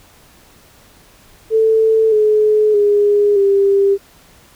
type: tone with pitch steps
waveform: sine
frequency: 442.8 / 426.7 / 411.2 / 396.3 Hz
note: A4 / G#4 / G#4 / G4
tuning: +11 / +47 / -17 / +19 cents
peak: -9 dBFS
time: 1.5-3.98 s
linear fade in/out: 50 ms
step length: 620 ms
effects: pink hiss -47 dBFS RMS until 4.55 s